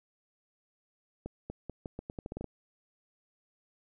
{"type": "accelerating click train", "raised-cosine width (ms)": 2, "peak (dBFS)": -25, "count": 12, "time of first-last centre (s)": [1.26, 2.443], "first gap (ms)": 240, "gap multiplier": 0.82, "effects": []}